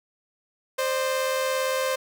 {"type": "tone pair together", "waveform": "sawtooth", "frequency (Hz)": [523.3, 600.9], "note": ["C5", "D5"], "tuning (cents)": [0, 40], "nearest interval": "major second", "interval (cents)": 240, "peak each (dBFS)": [-20, -28], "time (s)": [0.78, 1.96], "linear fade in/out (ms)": 10, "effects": []}